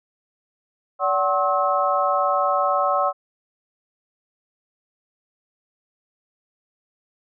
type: tone cluster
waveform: sine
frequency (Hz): 575 / 751 / 1075 / 1293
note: D5 / F#5 / C6 / E6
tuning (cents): -37 / +26 / +47 / -34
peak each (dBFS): -23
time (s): 0.99-3.13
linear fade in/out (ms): 50
effects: none